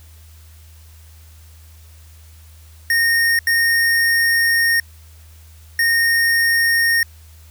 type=tone bursts at uneven times; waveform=square; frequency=1846 Hz; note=A#6; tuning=17 cents flat; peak=-14 dBFS; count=3; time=2.9-3.39 / 3.47-4.8 / 5.79-7.03 s; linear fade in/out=2 ms; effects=added 79 Hz sine -41 dBFS peak until 7.5 s + white hiss -51 dBFS RMS until 7.5 s